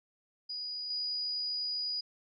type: tone with level steps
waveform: sine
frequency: 4914 Hz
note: D#8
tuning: 22 cents flat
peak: -36 / -32 dBFS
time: 0.49-2.01 s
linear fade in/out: 10 ms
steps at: 0.9 s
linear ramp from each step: 5 ms
effects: none